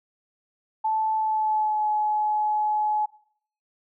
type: tone with pitch glide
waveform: sine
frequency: 874 to 849.1 Hz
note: A5 to G#5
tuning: -12 to +38 cents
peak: -21 dBFS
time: 0.84-3.06 s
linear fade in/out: 10 ms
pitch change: -50 cents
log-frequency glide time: 1.14-1.89 s
effects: noise-tail reverb RT60 0.6 s tail -20 dB re dry